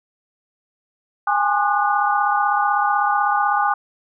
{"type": "tone cluster", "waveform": "sine", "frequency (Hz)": [815, 851, 1071, 1211, 1470], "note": ["G#5", "G#5", "C6", "D#6", "F#6"], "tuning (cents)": [-33, 42, 40, -47, -12], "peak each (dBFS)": [-19, -25, -26, -21, -24], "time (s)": [1.27, 3.74], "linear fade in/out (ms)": 5, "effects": []}